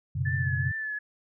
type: chord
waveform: sine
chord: F# suspended fourth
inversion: none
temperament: just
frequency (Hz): 92.5 / 123.33 / 138.75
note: F#2 / B2 / C#3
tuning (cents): 0 / -2 / +2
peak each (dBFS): -30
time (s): 0.15-0.72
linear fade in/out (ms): 10
type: tone with vibrato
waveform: sine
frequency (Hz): 1736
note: A6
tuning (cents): -24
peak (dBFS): -30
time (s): 0.25-0.99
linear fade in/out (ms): 10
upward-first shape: triangle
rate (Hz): 2.5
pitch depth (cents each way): 44
effects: none